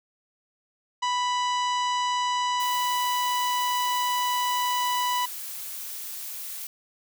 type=harmonic tone; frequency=987.8 Hz; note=B5; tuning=in tune; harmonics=1 / 2 / 3 / 4 / 5 / 6 / 7 / 8; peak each=-24 / -35 / -33 / -38 / -43 / -42 / -44 / -46 dBFS; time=1.02-5.26 s; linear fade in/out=10 ms
type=noise; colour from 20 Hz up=blue; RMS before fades=-36 dBFS; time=2.6-6.67 s; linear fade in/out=2 ms
effects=none